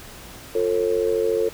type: tone with amplitude modulation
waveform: sine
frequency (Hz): 447.2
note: A4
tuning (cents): +28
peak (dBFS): -14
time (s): 0.55-1.49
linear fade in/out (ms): 5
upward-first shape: sine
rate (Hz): 94.1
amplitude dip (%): 95
effects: pink hiss -41 dBFS RMS until 1.53 s